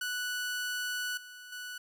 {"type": "tone with level steps", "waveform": "sawtooth", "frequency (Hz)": 1480, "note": "F#6", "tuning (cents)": 0, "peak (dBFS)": [-29, -43, -36], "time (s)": [0.01, 1.78], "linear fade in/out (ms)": 5, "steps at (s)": [1.17, 1.52], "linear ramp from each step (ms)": 5, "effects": []}